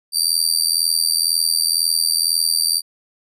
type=tone with amplitude modulation; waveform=25% pulse; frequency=4678 Hz; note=D8; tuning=8 cents flat; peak=-7 dBFS; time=0.12-2.82 s; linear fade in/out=50 ms; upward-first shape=sine; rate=82 Hz; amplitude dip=95%; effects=none